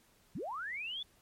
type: linear sweep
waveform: sine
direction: up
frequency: 116.54 to 3520 Hz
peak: -37 dBFS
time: 0.35-1.03 s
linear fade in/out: 5 ms
effects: pink hiss -67 dBFS RMS until 1.21 s + MP3 64 kbps